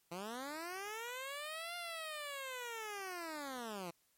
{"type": "linear two-way sweep", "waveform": "10% pulse", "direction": "up then down", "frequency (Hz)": [164.81, 705, 164.81], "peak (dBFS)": -34, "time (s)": [0.11, 3.91], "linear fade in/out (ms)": 10, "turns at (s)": 1.76, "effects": ["white hiss -75 dBFS RMS until 4.17 s", "MP3 64 kbps"]}